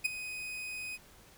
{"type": "tone with ADSR envelope", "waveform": "40% pulse", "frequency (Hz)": 2504, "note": "D#7", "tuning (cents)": 10, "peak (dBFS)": -23, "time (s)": [0.04, 0.98], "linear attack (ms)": 17, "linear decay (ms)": 11, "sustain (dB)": -14, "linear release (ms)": 34, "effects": ["pink hiss -58 dBFS RMS until 1.37 s"]}